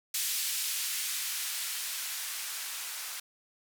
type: noise with band-pass filter sweep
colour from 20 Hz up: violet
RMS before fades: -35 dBFS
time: 0.14-3.2 s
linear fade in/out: 5 ms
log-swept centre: 2800 to 1000 Hz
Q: 0.72
effects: none